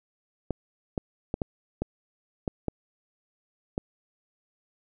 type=clicks; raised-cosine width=2 ms; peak=-14 dBFS; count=8; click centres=0.507 / 0.978 / 1.341 / 1.418 / 1.82 / 2.478 / 2.683 / 3.779 s; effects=none